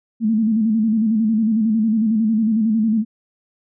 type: tone with vibrato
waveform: sine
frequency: 220 Hz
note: A3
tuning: in tune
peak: -14 dBFS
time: 0.2-3.05 s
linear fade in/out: 50 ms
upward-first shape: square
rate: 11 Hz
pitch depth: 61 cents each way
effects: none